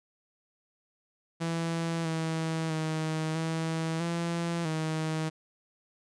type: tone with pitch steps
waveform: sawtooth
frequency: 166 / 161.5 / 157.9 / 162.1 / 169.5 / 158.1 Hz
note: E3 / E3 / D#3 / E3 / E3 / D#3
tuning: +12 / -35 / +26 / -29 / +49 / +28 cents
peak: -25 dBFS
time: 1.4-5.3 s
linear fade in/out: 20 ms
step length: 650 ms
effects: resampled to 22050 Hz